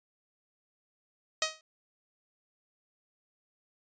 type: tone with exponential decay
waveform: 5% pulse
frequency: 630 Hz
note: D#5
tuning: 21 cents sharp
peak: -12 dBFS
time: 1.42-1.61 s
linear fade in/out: 2 ms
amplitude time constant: 40 ms
effects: resampled to 16000 Hz